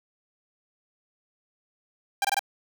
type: tone bursts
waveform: sawtooth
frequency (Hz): 795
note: G5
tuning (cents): +24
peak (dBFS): -18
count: 4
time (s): 2.22-2.393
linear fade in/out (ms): 2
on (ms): 26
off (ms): 23
effects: none